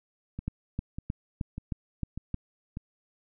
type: two click trains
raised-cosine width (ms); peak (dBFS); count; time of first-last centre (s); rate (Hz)
5; -18 / -23; 7 / 5; 0.48-2.343 / 0.39-2.771; 3.22 / 1.68
effects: none